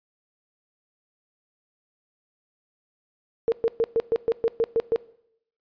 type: tone bursts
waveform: sine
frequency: 457.7 Hz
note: A#4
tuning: 32 cents flat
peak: -17 dBFS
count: 10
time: 3.48-4.96 s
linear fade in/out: 0 ms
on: 40 ms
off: 120 ms
effects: noise-tail reverb RT60 0.7 s tail -20 dB re dry + resampled to 11025 Hz